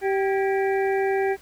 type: harmonic tone with a mistuned harmonic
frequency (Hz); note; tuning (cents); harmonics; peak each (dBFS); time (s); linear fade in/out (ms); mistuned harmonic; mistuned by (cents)
388.7; G4; -15; 1 / 2 / 4 / 5 / 6; -21 / -27 / -33 / -35 / -37; 0.01-1.37; 50; 4; +84
effects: pink hiss -52 dBFS RMS until 1.41 s